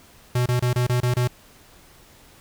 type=tone bursts; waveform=square; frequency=123.47 Hz; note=B2; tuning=in tune; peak=-19 dBFS; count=7; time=0.35-1.276 s; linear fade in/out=5 ms; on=110 ms; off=26 ms; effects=pink hiss -51 dBFS RMS until 2.4 s